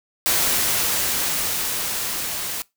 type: noise with level ramp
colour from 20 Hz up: white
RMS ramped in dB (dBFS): -19 to -28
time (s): 0.26-2.62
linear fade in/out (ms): 0
effects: noise-tail reverb RT60 0.2 s tail -22 dB re dry